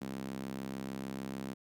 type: tone with high-pass filter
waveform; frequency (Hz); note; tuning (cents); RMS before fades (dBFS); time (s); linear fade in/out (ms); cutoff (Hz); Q
sawtooth; 66.7; C2; +34; -41; 0.01-1.54; 10; 210; 2.4
effects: none